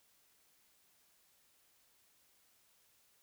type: silence
effects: white hiss -71 dBFS RMS until 3.22 s